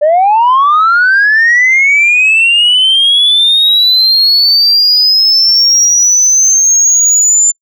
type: linear sweep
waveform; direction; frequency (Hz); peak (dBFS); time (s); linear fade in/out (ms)
sine; up; 577 to 7180; -3; 0.01-7.52; 20
effects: noise-tail reverb RT60 0.1 s tail -26 dB re dry + tanh soft clip ceiling -2 dBFS